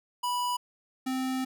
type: tone pair in turn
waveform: square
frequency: 982 / 260.1 Hz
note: B5 / C4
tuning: -10 / -10 cents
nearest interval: octave + major seventh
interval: 2300 cents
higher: first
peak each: -28 / -29 dBFS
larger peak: first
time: 0.23-0.57 / 1.06-1.45 s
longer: second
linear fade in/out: 10 ms
effects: none